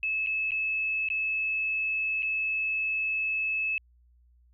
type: tone with dropouts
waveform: sine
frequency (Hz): 2600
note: E7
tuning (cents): -24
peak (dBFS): -26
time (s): 0.03-3.78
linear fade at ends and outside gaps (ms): 1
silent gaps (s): 0.263-0.27 / 0.508-0.518 / 1.087-1.101 / 2.223-2.229
effects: added 60 Hz sine -58 dBFS peak until 4.53 s